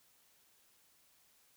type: silence
effects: white hiss -69 dBFS RMS until 1.56 s